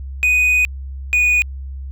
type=tone pair in turn; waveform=triangle; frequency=2489 / 2468 Hz; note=D#7 / D#7; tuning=0 / -15 cents; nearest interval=unison; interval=15 cents; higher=first; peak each=-10 dBFS; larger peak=neither; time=0.23-0.65 / 1.13-1.42 s; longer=first; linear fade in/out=0 ms; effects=added 67 Hz sine -26 dBFS peak until 1.91 s